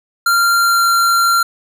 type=tone with pitch glide; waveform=square; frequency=1385 to 1376.2 Hz; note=F6 to F6; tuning=-15 to -26 cents; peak=-11 dBFS; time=0.26-1.43 s; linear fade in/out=5 ms; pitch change=-11 cents; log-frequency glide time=0.58-0.87 s; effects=none